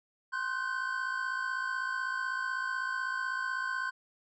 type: tone cluster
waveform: triangle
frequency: 1048 / 1489 / 1545 Hz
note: C6 / F#6 / G6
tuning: +2 / +11 / -26 cents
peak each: -35 / -35 / -33 dBFS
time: 0.32-3.91 s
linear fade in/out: 20 ms
effects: resampled to 22050 Hz